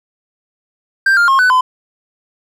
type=tone with pitch steps; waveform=triangle; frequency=1578 / 1403 / 1076 / 1499 / 1018 Hz; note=G6 / F6 / C6 / F#6 / C6; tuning=+11 / +8 / +48 / +22 / -48 cents; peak=-6 dBFS; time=1.06-1.61 s; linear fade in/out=5 ms; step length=110 ms; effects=none